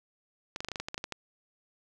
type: clicks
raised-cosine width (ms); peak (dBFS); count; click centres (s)
0.2; -18; 12; 0.561 / 0.605 / 0.647 / 0.686 / 0.717 / 0.758 / 0.8 / 0.885 / 0.944 / 0.979 / 1.041 / 1.123
effects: none